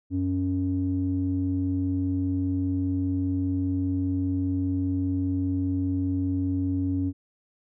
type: tone with low-pass filter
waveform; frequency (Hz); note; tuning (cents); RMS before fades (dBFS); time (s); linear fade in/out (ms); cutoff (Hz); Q
square; 92.5; F#2; 0; -26; 0.1-7.13; 50; 260; 6
effects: none